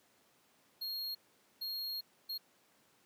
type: tone bursts at uneven times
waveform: square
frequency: 4266 Hz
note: C8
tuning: 33 cents sharp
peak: -38 dBFS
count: 3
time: 0.81-1.15 / 1.61-2.01 / 2.29-2.38 s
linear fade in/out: 10 ms
effects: pink hiss -69 dBFS RMS until 3.05 s + high-pass 200 Hz 12 dB/octave